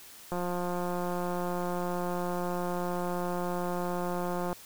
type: click train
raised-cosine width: 1 ms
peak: -20 dBFS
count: 746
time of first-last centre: 0.32-4.529 s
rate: 177 Hz
effects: white hiss -50 dBFS RMS until 4.65 s